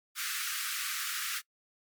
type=high-pass noise; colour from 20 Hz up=pink; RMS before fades=-35 dBFS; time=0.15-1.42 s; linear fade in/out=50 ms; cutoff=1200 Hz; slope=96 dB/octave; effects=noise-tail reverb RT60 0.1 s tail -23 dB re dry + MP3 96 kbps